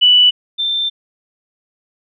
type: tone pair in turn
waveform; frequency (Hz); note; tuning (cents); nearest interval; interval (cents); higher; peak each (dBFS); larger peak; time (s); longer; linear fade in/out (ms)
sine; 2965 / 3568; F#7 / A7; +3 / +23; minor third; 320; second; -6 / -15; first; 0.01-0.31 / 0.58-0.9; second; 20
effects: none